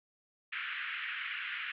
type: band-pass noise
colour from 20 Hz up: pink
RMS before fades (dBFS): -39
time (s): 0.52-1.72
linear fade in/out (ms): 10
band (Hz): 1400 to 3000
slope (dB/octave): 48
effects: none